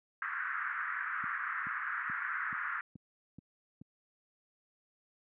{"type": "band-pass noise", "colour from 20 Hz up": "white", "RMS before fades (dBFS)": -37, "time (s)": [0.22, 2.81], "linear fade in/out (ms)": 2, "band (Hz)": [1200, 1800], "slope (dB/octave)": 48}
{"type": "click train", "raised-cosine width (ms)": 5, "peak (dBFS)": -30, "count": 7, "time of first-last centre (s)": [1.24, 3.815], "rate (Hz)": 2.33}
{"effects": ["high-pass 200 Hz 12 dB/octave"]}